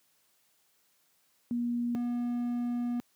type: tone pair in turn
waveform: sine / triangle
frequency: 239.3 / 241.2 Hz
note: A#3 / B3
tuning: +46 / -41 cents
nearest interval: unison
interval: 13 cents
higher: second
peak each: -28 / -27 dBFS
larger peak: second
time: 1.51-1.95 / 1.95-3 s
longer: second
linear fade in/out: 0 ms
effects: white hiss -70 dBFS RMS until 3.15 s + high-pass 100 Hz 12 dB/octave